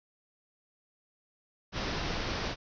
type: low-pass noise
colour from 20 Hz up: pink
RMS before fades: -34 dBFS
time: 1.72-2.56 s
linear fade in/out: 50 ms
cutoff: 5800 Hz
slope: 96 dB/octave
effects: none